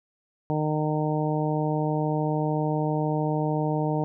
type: harmonic tone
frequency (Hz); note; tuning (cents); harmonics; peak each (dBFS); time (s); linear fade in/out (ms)
153; D#3; -29; 1 / 2 / 3 / 4 / 5 / 6; -26 / -29 / -31 / -32 / -33 / -34; 0.5-4.04; 0
effects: none